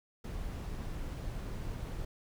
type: noise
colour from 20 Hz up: brown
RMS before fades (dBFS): -39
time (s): 0.24-2.05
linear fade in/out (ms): 5
effects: none